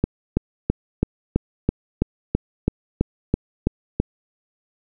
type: click train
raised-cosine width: 3 ms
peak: -4 dBFS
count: 13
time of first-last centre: 0.04-4 s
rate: 3.03 Hz
effects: none